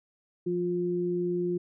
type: tone pair together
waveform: sine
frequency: 175.2 / 353.4 Hz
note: F3 / F4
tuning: +6 / +21 cents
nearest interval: octave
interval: 1215 cents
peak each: -32 / -27 dBFS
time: 0.46-1.58 s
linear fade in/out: 10 ms
effects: none